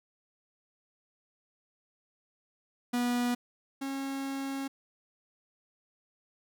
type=tone pair in turn; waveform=45% pulse; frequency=243.5 / 272.4 Hz; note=B3 / C#4; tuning=-24 / -30 cents; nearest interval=major second; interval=194 cents; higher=second; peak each=-27 / -33 dBFS; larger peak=first; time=2.93-3.35 / 3.81-4.68 s; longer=second; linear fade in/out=10 ms; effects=none